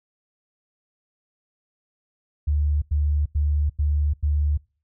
sine tone bursts, 73.8 Hz, D2, 9 cents sharp, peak -18 dBFS, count 5, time 2.47-4.576 s, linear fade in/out 10 ms, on 350 ms, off 89 ms, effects noise-tail reverb RT60 0.4 s tail -26 dB re dry

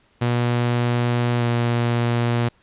sawtooth tone with pitch glide, 120.6 to 118.94 Hz, B2 to A#2, -41 to +35 cents, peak -14 dBFS, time 0.21-2.49 s, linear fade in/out 10 ms, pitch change -24 cents, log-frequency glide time 1.38-1.43 s, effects pink hiss -59 dBFS RMS until 2.62 s + resampled to 8000 Hz

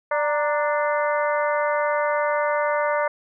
harmonic tone with a mistuned harmonic, 294.7 Hz, D4, 6 cents sharp, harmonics 2 / 3 / 4 / 5 / 6 / 7, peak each -22 / -26 / -28 / -30 / -32 / -33 dBFS, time 0.11-3.08 s, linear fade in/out 5 ms, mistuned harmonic 3, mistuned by +81 cents, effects none

